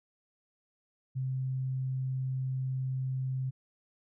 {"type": "tone", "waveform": "sine", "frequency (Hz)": 130.81, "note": "C3", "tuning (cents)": 0, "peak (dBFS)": -30, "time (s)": [1.15, 3.51], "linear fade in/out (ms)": 20, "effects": []}